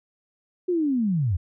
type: linear sweep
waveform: sine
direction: down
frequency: 370.1 to 77.78 Hz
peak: -20 dBFS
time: 0.68-1.37 s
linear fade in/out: 10 ms
effects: none